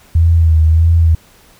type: tone with vibrato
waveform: sine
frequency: 81.3 Hz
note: E2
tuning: 23 cents flat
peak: -6 dBFS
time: 0.15-1.15 s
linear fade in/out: 5 ms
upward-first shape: sine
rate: 1.6 Hz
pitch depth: 47 cents each way
effects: pink hiss -46 dBFS RMS until 1.59 s